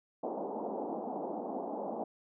white band-pass noise, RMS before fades -38 dBFS, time 0.23-2.04 s, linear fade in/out 5 ms, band 200 to 860 Hz, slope 48 dB/octave, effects none

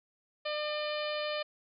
harmonic tone, 601 Hz, D5, 40 cents sharp, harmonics 1 / 2 / 3 / 4 / 5 / 6 / 7 / 8, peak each -34 / -41 / -43 / -42 / -42 / -46 / -45 / -48 dBFS, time 0.45-1.43 s, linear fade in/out 10 ms, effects none

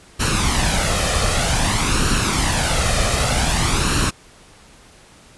pink noise with flanger, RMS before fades -18 dBFS, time 0.19-4.11 s, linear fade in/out 20 ms, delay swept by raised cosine 0.71 to 1.64 ms, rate 0.53 Hz, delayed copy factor +0.55, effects pink hiss -47 dBFS RMS until 5.37 s + resampled to 24000 Hz

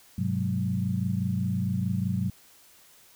sine tone cluster, 101.1 / 127.1 / 184.7 / 209.6 Hz, G#2 / C3 / F#3 / G#3, -46 / -50 / -3 / +16 cents, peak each -30 / -31 / -28 / -36 dBFS, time 0.18-2.3 s, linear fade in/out 5 ms, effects white hiss -56 dBFS RMS until 3.15 s

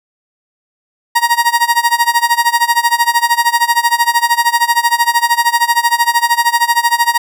30% pulse tone with tremolo, 943 Hz, A#5, 20 cents sharp, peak -4 dBFS, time 1.15-7.18 s, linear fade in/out 10 ms, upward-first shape sine, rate 13 Hz, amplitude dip 90%, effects none

